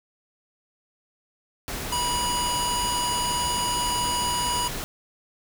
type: noise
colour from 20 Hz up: pink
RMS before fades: -32 dBFS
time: 1.68-4.84 s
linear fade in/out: 0 ms
type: harmonic tone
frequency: 974 Hz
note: B5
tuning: 24 cents flat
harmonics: 1 / 3 / 5 / 7 / 9 / 10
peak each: -26 / -31 / -33 / -34 / -36 / -36 dBFS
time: 1.92-4.68 s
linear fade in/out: 5 ms
effects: none